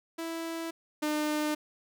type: tone pair in turn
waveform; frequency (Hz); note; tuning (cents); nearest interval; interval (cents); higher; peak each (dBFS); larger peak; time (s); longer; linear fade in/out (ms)
sawtooth; 329.6 / 302.1; E4 / D4; 0 / +49; major second; 151; first; -30 / -24; second; 0.18-0.71 / 1.02-1.55; neither; 10
effects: none